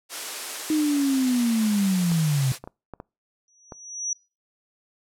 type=high-pass noise; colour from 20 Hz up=white; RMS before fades=-32 dBFS; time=0.09-2.59 s; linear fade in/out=50 ms; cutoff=300 Hz; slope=24 dB/octave
type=linear sweep; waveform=sine; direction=down; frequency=312.8 to 127.7 Hz; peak=-19 dBFS; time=0.7-2.52 s; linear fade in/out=2 ms
type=clicks; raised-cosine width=1 ms; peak=-23 dBFS; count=6; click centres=2.118 / 2.64 / 2.675 / 2.937 / 3.001 / 3.722 s
type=tone with exponential growth; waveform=sine; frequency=5850 Hz; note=F#8; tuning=21 cents flat; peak=-22 dBFS; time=3.48-4.13 s; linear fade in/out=1 ms; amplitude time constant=140 ms
effects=noise-tail reverb RT60 0.3 s tail -26 dB re dry + low-pass 11000 Hz 12 dB/octave